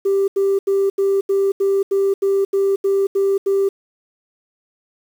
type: tone bursts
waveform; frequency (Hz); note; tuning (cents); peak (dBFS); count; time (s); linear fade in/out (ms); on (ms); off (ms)
sine; 392.9; G4; +4; -12; 12; 0.05-3.69; 10; 230; 80
effects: tanh soft clip ceiling -11 dBFS + 7-bit